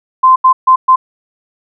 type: tone bursts at uneven times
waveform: sine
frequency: 1037 Hz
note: C6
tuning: 16 cents flat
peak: -3 dBFS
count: 4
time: 0.23-0.36 / 0.44-0.53 / 0.67-0.76 / 0.88-0.96 s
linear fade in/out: 10 ms
effects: none